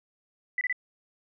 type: tone bursts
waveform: sine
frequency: 1990 Hz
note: B6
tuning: 13 cents sharp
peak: -25 dBFS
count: 3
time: 0.58-0.727 s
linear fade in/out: 2 ms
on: 31 ms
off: 27 ms
effects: none